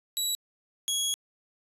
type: tone pair in turn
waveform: 20% pulse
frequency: 3909 / 3324 Hz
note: B7 / G#7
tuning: -19 / +1 cents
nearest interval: minor third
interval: 280 cents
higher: first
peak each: -21 dBFS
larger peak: neither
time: 0.17-0.35 / 0.88-1.14 s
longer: second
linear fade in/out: 0 ms
effects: resampled to 32000 Hz